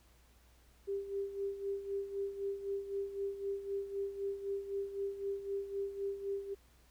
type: tone with tremolo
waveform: sine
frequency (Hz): 396.4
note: G4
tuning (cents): +19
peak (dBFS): -33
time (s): 0.87-6.55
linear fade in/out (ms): 20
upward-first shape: sine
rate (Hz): 3.9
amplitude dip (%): 70
effects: added 60 Hz sine -64 dBFS peak until 6.9 s + pink hiss -68 dBFS RMS until 6.9 s